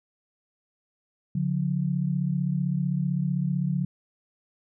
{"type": "tone pair together", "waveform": "sine", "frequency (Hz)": [143.35, 179], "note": ["D3", "F3"], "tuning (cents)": [-42, 43], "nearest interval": "major third", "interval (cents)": 385, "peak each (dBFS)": -26, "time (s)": [1.35, 3.85], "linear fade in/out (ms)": 5, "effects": []}